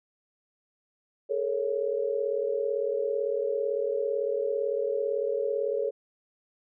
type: tone cluster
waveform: sine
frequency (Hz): 421.2 / 459.1 / 553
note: G#4 / A#4 / C#5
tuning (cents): +24 / -26 / -4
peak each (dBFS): -30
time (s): 1.29-5.91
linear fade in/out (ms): 20
effects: none